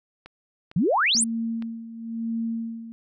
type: click train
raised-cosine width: 0.3 ms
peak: -26 dBFS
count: 4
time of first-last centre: 0.26-1.624 s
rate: 2.2 Hz
type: exponential sweep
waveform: sine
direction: up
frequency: 148.6 to 10190 Hz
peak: -18 dBFS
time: 0.76-1.24 s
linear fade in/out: 5 ms
type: tone with tremolo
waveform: sine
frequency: 228.2 Hz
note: A#3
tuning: 37 cents flat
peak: -24 dBFS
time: 1.15-2.92 s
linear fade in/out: 0 ms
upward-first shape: sine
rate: 1 Hz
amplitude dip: 75%
effects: none